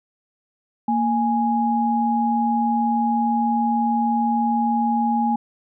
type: tone pair together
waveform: sine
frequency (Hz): 231.6 / 830.6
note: A#3 / G#5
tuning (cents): -11 / 0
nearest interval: octave + minor seventh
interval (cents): 2211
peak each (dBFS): -20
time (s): 0.88-5.36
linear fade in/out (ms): 5
effects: none